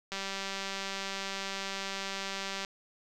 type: click train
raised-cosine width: 0.2 ms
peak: -19 dBFS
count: 494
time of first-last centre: 0.12-2.648 s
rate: 195 Hz
effects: none